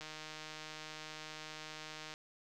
click train, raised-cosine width 0.2 ms, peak -29 dBFS, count 331, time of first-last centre 0.01-2.139 s, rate 155 Hz, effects none

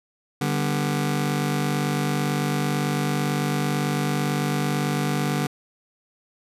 sawtooth chord, G major, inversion second, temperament just, 147 / 196 / 245 Hz, D3 / G3 / B3, +2 / 0 / -14 cents, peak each -20 / -24 / -25 dBFS, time 0.41-5.47 s, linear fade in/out 5 ms, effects resampled to 32000 Hz

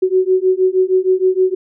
sine beating tone pair, 370 / 376.4 Hz, F#4 / F#4, 0 / +30 cents, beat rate 6.4 Hz, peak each -14 dBFS, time 0.02-1.55 s, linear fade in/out 10 ms, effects none

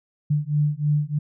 sine beating tone pair, 146.83 / 150.03 Hz, D3 / D3, 0 / +37 cents, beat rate 3.2 Hz, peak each -22 dBFS, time 0.3-1.19 s, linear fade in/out 10 ms, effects none

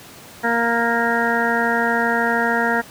harmonic tone, 233.1 Hz, A#3, in tune, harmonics 1 / 2 / 3 / 4 / 6 / 7 / 8, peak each -24 / -24 / -24 / -24 / -24 / -24 / -24 dBFS, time 0.43-2.82 s, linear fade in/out 20 ms, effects pink hiss -41 dBFS RMS until 2.9 s + high-pass 100 Hz 12 dB/octave

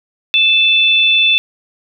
sine tone pair together, 2634 / 3508 Hz, E7 / A7, -2 / -6 cents, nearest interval perfect fourth, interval 496 cents, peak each -11 dBFS, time 0.34-1.38 s, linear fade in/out 0 ms, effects none

